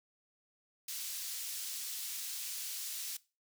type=high-pass noise; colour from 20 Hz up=pink; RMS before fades=-41 dBFS; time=0.88-3.17 s; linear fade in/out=5 ms; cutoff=4500 Hz; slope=12 dB/octave; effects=noise-tail reverb RT60 0.3 s tail -20 dB re dry